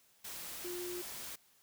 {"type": "tone in noise", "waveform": "sine", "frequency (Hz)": 355.3, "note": "F4", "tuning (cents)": 30, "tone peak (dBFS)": -40, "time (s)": [0.64, 1.02], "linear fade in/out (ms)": 10, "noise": "white", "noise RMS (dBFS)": -45, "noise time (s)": [0.24, 1.36], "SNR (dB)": 2, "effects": ["white hiss -68 dBFS RMS until 1.62 s"]}